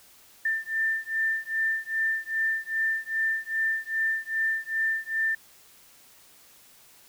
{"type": "beating tone pair", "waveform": "sine", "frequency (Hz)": [1786, 1788.5], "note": ["A6", "A6"], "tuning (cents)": [25, 28], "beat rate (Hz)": 2.5, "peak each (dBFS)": -28, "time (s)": [0.45, 5.35], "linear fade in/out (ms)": 5, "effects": ["white hiss -55 dBFS RMS until 7.08 s"]}